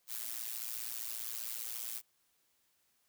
blue noise with amplitude modulation, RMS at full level -37 dBFS, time 0.07-2.02 s, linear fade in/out 50 ms, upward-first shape sine, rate 115 Hz, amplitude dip 95%, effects white hiss -75 dBFS RMS until 3.08 s

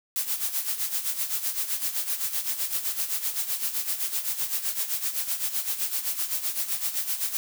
blue noise with tremolo, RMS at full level -26 dBFS, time 0.16-7.37 s, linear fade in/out 0 ms, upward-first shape sine, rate 7.8 Hz, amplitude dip 70%, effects none

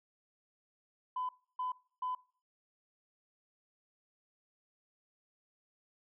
sine tone bursts, 1007 Hz, B5, 33 cents sharp, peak -33 dBFS, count 3, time 1.16-2.15 s, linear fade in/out 5 ms, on 130 ms, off 300 ms, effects noise-tail reverb RT60 0.4 s tail -21 dB re dry + tanh soft clip ceiling -29 dBFS

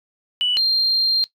sine tone pair in turn, 2960 / 4186 Hz, F#7 / C8, 0 / 0 cents, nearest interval tritone, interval 600 cents, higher second, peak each -16 / -14 dBFS, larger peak second, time 0.41-0.57 / 0.57-1.24 s, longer second, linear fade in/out 0 ms, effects noise-tail reverb RT60 0.1 s tail -17 dB re dry + tanh soft clip ceiling -10 dBFS

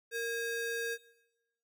square ring-modulated tone, 1046.5 Hz, C6, in tune, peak -31 dBFS, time 0.11-0.98 s, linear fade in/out 50 ms, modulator 583 Hz, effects noise-tail reverb RT60 0.9 s tail -18 dB re dry

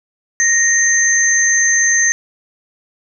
sine tone pair together, 1864.7 / 6262 Hz, A#6 / G8, 0 / -3 cents, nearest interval octave + major sixth, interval 2097 cents, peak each -13 dBFS, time 0.4-2.12 s, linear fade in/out 0 ms, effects none

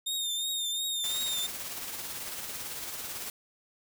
sawtooth tone with vibrato, 3660 Hz, A#7, 32 cents flat, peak -27 dBFS, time 0.06-1.47 s, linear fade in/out 10 ms, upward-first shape triangle, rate 2.8 Hz, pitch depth 58 cents each way
white noise with tremolo, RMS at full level -37 dBFS, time 1.04-3.3 s, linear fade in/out 0 ms, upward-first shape sine, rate 18 Hz, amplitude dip 35%
effects none

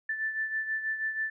sine beating tone pair, 1760 / 1766.2 Hz, A6 / A6, 0 / +6 cents, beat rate 6.2 Hz, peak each -30 / -37 dBFS, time 0.09-1.3 s, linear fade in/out 5 ms, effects none

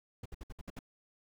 brown noise bursts, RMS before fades -43 dBFS, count 7, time 0.23-0.791 s, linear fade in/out 5 ms, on 27 ms, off 62 ms, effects none

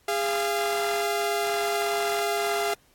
sawtooth tone pair together, 409.4 / 688.5 Hz, G#4 / F5, -25 / -25 cents, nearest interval major sixth, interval 900 cents, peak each -23 dBFS, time 0.08-2.74 s, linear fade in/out 5 ms, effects pink hiss -62 dBFS RMS until 2.94 s + AAC 64 kbps

